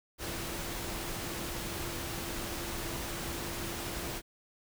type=tone in noise; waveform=sine; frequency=340.5 Hz; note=F4; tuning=44 cents flat; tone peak=-45 dBFS; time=0.18-4.22 s; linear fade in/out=50 ms; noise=pink; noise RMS=-38 dBFS; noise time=0.18-4.22 s; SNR=-10 dB; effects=none